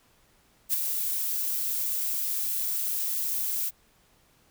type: noise with ADSR envelope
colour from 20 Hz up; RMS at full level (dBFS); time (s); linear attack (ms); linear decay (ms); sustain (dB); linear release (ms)
violet; -23; 0.69-3.71; 45; 12; -6; 32
effects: pink hiss -63 dBFS RMS until 4.5 s